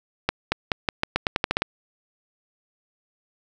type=accelerating click train; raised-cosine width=0.3 ms; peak=-4 dBFS; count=12; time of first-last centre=0.29-1.62 s; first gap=230 ms; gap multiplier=0.86; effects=none